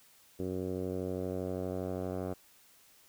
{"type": "tone with low-pass filter sweep", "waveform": "10% pulse", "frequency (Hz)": 92.5, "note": "F#2", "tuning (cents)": 0, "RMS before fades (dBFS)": -36, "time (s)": [0.39, 2.34], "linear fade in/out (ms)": 10, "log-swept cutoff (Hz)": [410, 820], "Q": 1.8, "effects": ["white hiss -62 dBFS RMS until 3.08 s"]}